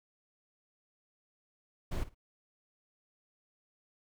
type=noise with echo; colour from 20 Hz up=brown; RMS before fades=-34 dBFS; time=1.91-2.04 s; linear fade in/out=10 ms; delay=54 ms; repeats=2; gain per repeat=-15 dB; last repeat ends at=2.148 s; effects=none